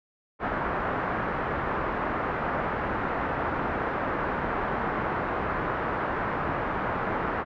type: low-pass noise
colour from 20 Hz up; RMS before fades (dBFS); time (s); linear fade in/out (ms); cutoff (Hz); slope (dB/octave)
white; -29; 0.39-7.45; 50; 1500; 24
effects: none